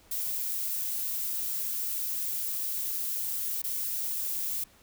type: noise with dropouts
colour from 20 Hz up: violet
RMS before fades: -32 dBFS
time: 0.11-4.64 s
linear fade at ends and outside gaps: 5 ms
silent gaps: 3.619-3.639 s
effects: pink hiss -59 dBFS RMS until 4.82 s